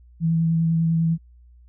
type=tone with vibrato; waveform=sine; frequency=164.1 Hz; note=E3; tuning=8 cents flat; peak=-17 dBFS; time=0.2-1.18 s; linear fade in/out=50 ms; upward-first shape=sine; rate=10 Hz; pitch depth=14 cents each way; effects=added 60 Hz sine -47 dBFS peak until 1.68 s